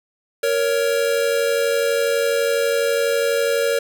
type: tone pair together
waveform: square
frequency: 466.2 / 558.3 Hz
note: A#4 / C#5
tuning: 0 / +12 cents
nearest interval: minor third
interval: 312 cents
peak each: -20 / -21 dBFS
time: 0.43-3.79 s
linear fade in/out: 5 ms
effects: none

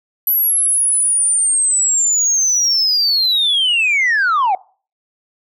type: linear sweep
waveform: sine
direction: down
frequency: 11840 to 720 Hz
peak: -10 dBFS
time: 0.27-4.55 s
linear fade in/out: 2 ms
effects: noise-tail reverb RT60 0.4 s tail -23 dB re dry + tanh soft clip ceiling -10 dBFS

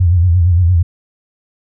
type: tone with vibrato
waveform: sine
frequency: 87.7 Hz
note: F2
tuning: 8 cents sharp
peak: -7 dBFS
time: 0-0.83 s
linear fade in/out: 10 ms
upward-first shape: sine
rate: 8.7 Hz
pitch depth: 100 cents each way
effects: none

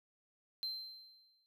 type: tone with exponential decay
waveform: triangle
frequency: 4115 Hz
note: C8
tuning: 30 cents flat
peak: -34 dBFS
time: 0.63-1.46 s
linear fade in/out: 0 ms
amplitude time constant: 180 ms
effects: none

